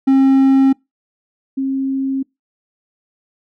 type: tone pair in turn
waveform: triangle / sine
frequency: 268.6 / 268.6 Hz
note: C4 / C4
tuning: +46 / +46 cents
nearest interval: unison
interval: 0 cents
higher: neither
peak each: -6 / -16 dBFS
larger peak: first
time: 0.07-0.73 / 1.57-2.23 s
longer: neither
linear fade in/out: 10 ms
effects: noise-tail reverb RT60 0.2 s tail -25 dB re dry